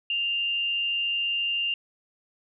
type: tone with frequency modulation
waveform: sine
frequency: 2794 Hz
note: F7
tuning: in tune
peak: -24 dBFS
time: 0.1-1.74 s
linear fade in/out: 2 ms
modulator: 179 Hz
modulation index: 0.22
effects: none